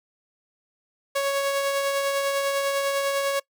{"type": "tone with tremolo", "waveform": "sawtooth", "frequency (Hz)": 555, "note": "C#5", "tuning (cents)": 2, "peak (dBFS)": -17, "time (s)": [1.15, 3.4], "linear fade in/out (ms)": 10, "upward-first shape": "triangle", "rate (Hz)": 10, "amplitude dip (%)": 35, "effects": ["noise-tail reverb RT60 0.1 s tail -23 dB re dry"]}